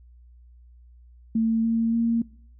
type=tone with pitch steps; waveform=sine; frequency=224.7 / 227.8 / 231 Hz; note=A3 / A#3 / A#3; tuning=+37 / -40 / -16 cents; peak=-19 dBFS; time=1.35-2.22 s; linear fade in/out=5 ms; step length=290 ms; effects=noise-tail reverb RT60 0.6 s tail -23 dB re dry + added 60 Hz sine -48 dBFS peak until 2.59 s